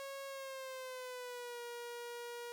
sawtooth tone with pitch glide, 548 to 477.1 Hz, C#5 to A#4, -20 to +40 cents, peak -40 dBFS, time 0-2.52 s, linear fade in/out 0 ms, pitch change -240 cents, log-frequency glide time 0.27-1.61 s, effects none

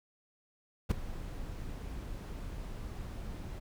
brown noise with ADSR envelope, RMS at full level -24 dBFS, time 0.89-3.6 s, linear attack 24 ms, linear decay 5 ms, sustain -17 dB, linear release 19 ms, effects none

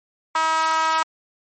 sawtooth tone with high-pass filter, 320 Hz, D#4, 49 cents sharp, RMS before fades -20 dBFS, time 0.35-1.03 s, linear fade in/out 5 ms, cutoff 1100 Hz, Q 9.6, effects MP3 32 kbps

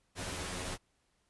pink noise with comb filter, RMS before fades -39 dBFS, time 0.15-0.78 s, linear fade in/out 50 ms, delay 11 ms, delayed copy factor +0.95, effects pink hiss -75 dBFS RMS until 1.29 s + resampled to 24000 Hz

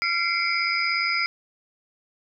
sine tone cluster, 1374 / 2061 / 2158 / 2318 / 4959 Hz, F6 / C7 / C#7 / D7 / D#8, -29 / -27 / -47 / -23 / -7 cents, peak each -28 dBFS, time 0.02-1.26 s, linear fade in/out 0 ms, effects none

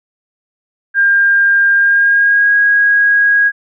sine tone with pitch glide, 1603 to 1645.2 Hz, G6 to G#6, +38 to -17 cents, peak -7 dBFS, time 0.94-3.52 s, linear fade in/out 50 ms, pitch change +45 cents, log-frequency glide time 1.74-2.55 s, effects none

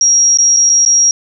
sine tone with dropouts, 5650 Hz, F8, 19 cents sharp, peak -6 dBFS, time 0.01-1.11 s, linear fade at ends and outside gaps 1 ms, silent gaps 0.373-0.386 / 0.565-0.569 / 0.693-0.697 / 0.851-0.861 s, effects none

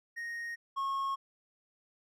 triangle tone pair in turn, 1864.7 / 1090 Hz, A#6 / C#6, 0 / -29 cents, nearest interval major sixth, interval 929 cents, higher first, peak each -35 / -29 dBFS, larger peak second, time 0.16-0.56 / 0.76-1.16 s, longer neither, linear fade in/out 20 ms, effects none

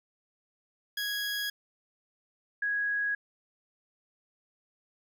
20% pulse / sine tone pair in turn, 1659 / 1659 Hz, G#6 / G#6, -2 / -2 cents, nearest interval unison, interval 0 cents, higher neither, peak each -26 / -27 dBFS, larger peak first, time 0.97-1.5 / 2.62-3.15 s, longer neither, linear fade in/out 5 ms, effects none

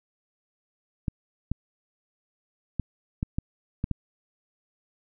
clicks, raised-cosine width 5 ms, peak -14 dBFS, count 7, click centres 1.082 / 1.516 / 2.797 / 3.229 / 3.385 / 3.841 / 3.913 s, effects none

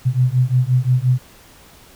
sine beating tone pair, 124 / 129.7 Hz, B2 / C3, +7 / -15 cents, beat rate 5.7 Hz, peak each -16 / -16 dBFS, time 0.05-1.19 s, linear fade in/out 20 ms, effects pink hiss -46 dBFS RMS until 1.95 s

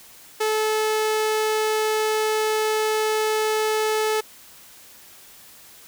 sawtooth tone, 433.1 Hz, A4, 27 cents flat, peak -16 dBFS, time 0.4-4.21 s, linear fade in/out 10 ms, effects white hiss -47 dBFS RMS until 5.87 s

